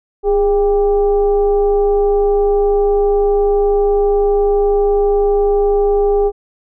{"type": "tone with frequency modulation", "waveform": "sine", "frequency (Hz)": 409, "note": "G#4", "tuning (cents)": -26, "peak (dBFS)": -10, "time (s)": [0.23, 6.32], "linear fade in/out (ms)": 50, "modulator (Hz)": 383, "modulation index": 0.57, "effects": []}